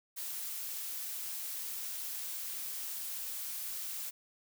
blue noise, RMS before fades -40 dBFS, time 0.16-4.11 s, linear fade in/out 20 ms, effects none

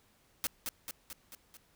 white noise with echo, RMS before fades -33 dBFS, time 0.44-0.47 s, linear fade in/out 0 ms, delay 220 ms, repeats 5, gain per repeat -4 dB, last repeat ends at 1.57 s, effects pink hiss -68 dBFS RMS until 1.75 s

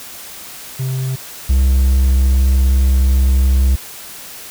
triangle tone pair in turn, 131.1 / 65.55 Hz, C3 / C2, +4 / +4 cents, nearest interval octave, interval 1200 cents, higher first, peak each -15 / -7 dBFS, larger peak second, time 0.79-1.16 / 1.49-3.76 s, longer second, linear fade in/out 10 ms, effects white hiss -33 dBFS RMS until 4.5 s

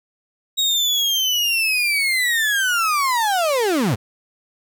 35% pulse linear sweep, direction down, 3802 to 87.31 Hz, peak -15 dBFS, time 0.57-3.96 s, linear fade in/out 20 ms, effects none

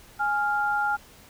sine tone pair together, 830.6 / 1396.9 Hz, G#5 / F6, 0 / 0 cents, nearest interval major sixth, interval 900 cents, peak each -25 dBFS, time 0.19-0.97 s, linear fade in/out 20 ms, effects pink hiss -51 dBFS RMS until 1.29 s

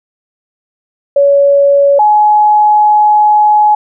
sine tone pair in turn, 563 / 843.5 Hz, C#5 / G#5, +27 / +27 cents, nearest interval perfect fifth, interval 700 cents, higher second, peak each -4 dBFS, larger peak neither, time 1.16-1.99 / 1.99-3.75 s, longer second, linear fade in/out 5 ms, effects none

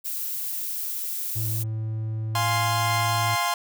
violet noise, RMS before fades -30 dBFS, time 0.04-1.64 s, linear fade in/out 20 ms
triangle tone, 110 Hz, A2, in tune, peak -24 dBFS, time 1.35-3.36 s, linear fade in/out 20 ms
sawtooth chord, F minor, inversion none, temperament equal, 698.5 / 830.6 / 1046.5 Hz, F5 / Ab5 / C6, 0 / 0 / 0 cents, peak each -24 / -26 / -21 dBFS, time 2.35-3.54 s, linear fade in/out 2 ms
effects none

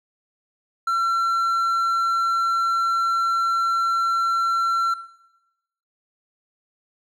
triangle tone, 1355 Hz, E6, 47 cents sharp, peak -17 dBFS, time 0.87-4.94 s, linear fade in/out 5 ms, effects noise-tail reverb RT60 1.0 s tail -17 dB re dry

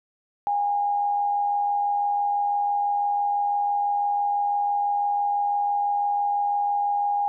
sine tone with amplitude modulation, 816 Hz, G#5, 31 cents flat, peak -19 dBFS, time 0.47-7.28 s, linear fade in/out 0 ms, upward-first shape sine, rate 86 Hz, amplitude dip 35%, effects none

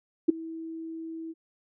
sine tone with ADSR envelope, 325.4 Hz, E4, 22 cents flat, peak -13 dBFS, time 0.28-1.34 s, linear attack 13 ms, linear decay 11 ms, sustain -22 dB, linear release 33 ms, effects none

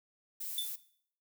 violet noise, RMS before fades -40 dBFS, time 0.4-0.76 s, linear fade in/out 10 ms
square tone with exponential decay, 3520 Hz, A7, in tune, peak -30 dBFS, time 0.58-0.78 s, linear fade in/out 2 ms, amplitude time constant 42 ms
effects noise-tail reverb RT60 0.6 s tail -17 dB re dry

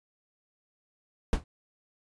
brown noise with exponential decay, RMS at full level -19 dBFS, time 1.33-1.44 s, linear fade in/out 1 ms, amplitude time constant 23 ms, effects resampled to 22050 Hz

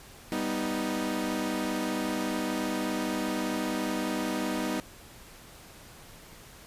sawtooth chord, G augmented, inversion none, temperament equal with one note detuned, 196 / 246.9 / 312 Hz, G3 / B3 / D#4, 0 / 0 / +5 cents, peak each -31 / -29 / -28 dBFS, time 0.32-4.8 s, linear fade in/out 0 ms, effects pink hiss -50 dBFS RMS until 6.66 s + resampled to 32000 Hz

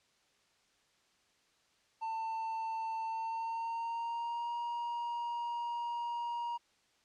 triangle tone with pitch glide, 895 to 946.6 Hz, A5 to A#5, +29 to +26 cents, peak -33 dBFS, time 2.01-6.58 s, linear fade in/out 20 ms, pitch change +97 cents, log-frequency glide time 3.04-4.54 s, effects white hiss -71 dBFS RMS until 7.04 s + low-pass 6000 Hz 12 dB/octave

